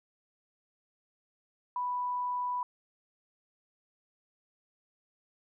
sine tone, 987.8 Hz, B5, in tune, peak -30 dBFS, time 1.76-2.63 s, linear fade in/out 2 ms, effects none

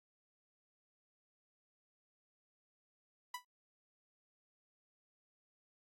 sawtooth tone with exponential decay, 987.8 Hz, B5, in tune, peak -34 dBFS, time 3.34-3.45 s, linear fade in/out 5 ms, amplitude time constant 22 ms, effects AAC 48 kbps

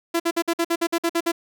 sawtooth tone bursts, 337 Hz, E4, 38 cents sharp, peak -15 dBFS, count 11, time 0.14-1.319 s, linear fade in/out 10 ms, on 59 ms, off 53 ms, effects none

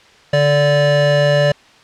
square tone pair together, 145.63 / 582 Hz, D3 / D5, -14 / -16 cents, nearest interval 2 octaves, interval 2398 cents, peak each -16 / -13 dBFS, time 0.33-1.52 s, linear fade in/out 5 ms, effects white hiss -46 dBFS RMS until 1.83 s + low-pass 4000 Hz 12 dB/octave

